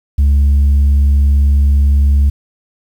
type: tone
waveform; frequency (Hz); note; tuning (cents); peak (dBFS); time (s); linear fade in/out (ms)
sine; 70.5; C#2; +30; -4; 0.18-2.3; 10
effects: tanh soft clip ceiling -6 dBFS + 7-bit